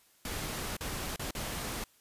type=noise with dropouts; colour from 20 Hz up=pink; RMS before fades=-37 dBFS; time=0.25-1.84 s; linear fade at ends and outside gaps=2 ms; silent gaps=0.768-0.808 / 1.161-1.194 / 1.309-1.35 s; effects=white hiss -65 dBFS RMS until 2 s + resampled to 32000 Hz